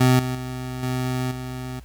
25% pulse tone with level steps, 127.6 Hz, C3, 43 cents flat, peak -10 / -20 / -25 / -19 / -26 dBFS, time 0-1.8 s, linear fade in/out 10 ms, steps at 0.19 / 0.35 / 0.83 / 1.31 s, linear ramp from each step 2 ms, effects added 60 Hz sine -41 dBFS peak until 1.84 s + pink hiss -55 dBFS RMS until 1.84 s

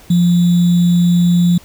sine tone with sample-and-hold, 174.61 Hz, F3, in tune, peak -8 dBFS, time 0.1-1.58 s, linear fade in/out 5 ms, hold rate 3675 Hz, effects pink hiss -43 dBFS RMS until 1.64 s

